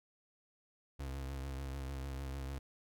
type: tone with vibrato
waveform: 35% pulse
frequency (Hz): 67.5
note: C#2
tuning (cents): -45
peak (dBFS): -38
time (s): 0.99-2.59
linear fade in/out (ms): 10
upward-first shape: triangle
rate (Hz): 6.7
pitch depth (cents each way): 55
effects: none